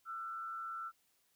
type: tone with frequency modulation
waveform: sine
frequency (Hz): 1341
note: E6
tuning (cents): +29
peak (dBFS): -40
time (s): 0.05-0.92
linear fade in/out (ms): 50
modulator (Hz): 111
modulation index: 0.52
effects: white hiss -75 dBFS RMS until 1.35 s